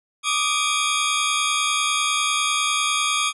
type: tone cluster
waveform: 20% pulse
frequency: 1166 / 1236 / 3280 Hz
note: D6 / D#6 / G#7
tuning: -13 / -12 / -22 cents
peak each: -19 dBFS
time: 0.23-3.33 s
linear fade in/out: 50 ms
effects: resampled to 24000 Hz